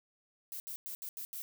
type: noise bursts at uneven times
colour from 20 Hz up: violet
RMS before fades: -42 dBFS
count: 6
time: 0.52-0.6 / 0.67-0.76 / 0.86-0.95 / 1.02-1.09 / 1.17-1.25 / 1.33-1.42 s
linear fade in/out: 0 ms
effects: none